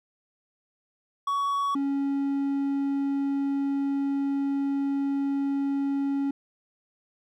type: tone pair in turn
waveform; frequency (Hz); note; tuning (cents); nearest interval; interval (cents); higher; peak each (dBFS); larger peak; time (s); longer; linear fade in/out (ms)
triangle; 1123 / 277.8; C#6 / C#4; +22 / +4; 2 octaves; 2418; first; -22; neither; 1.27-1.75 / 1.75-6.31; second; 5
effects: none